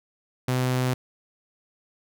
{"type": "tone", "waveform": "sawtooth", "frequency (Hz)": 127.3, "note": "C3", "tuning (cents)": -47, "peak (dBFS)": -18, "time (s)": [0.48, 0.94], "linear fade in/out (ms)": 5, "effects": []}